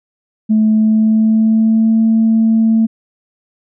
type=tone with pitch glide; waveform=sine; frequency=217.1 to 223.6 Hz; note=A3 to A3; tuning=-23 to +28 cents; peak=-7 dBFS; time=0.49-2.87 s; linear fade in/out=20 ms; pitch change=+51 cents; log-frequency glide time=0.71-1.99 s; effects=tanh soft clip ceiling -4 dBFS